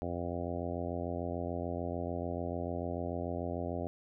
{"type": "harmonic tone", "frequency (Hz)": 86.8, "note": "F2", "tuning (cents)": -10, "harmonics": [1, 2, 3, 4, 5, 6, 7, 8, 9], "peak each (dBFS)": [-40, -43, -41, -43, -44, -44, -42, -44, -49], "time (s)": [0.02, 3.87], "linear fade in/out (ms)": 0, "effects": []}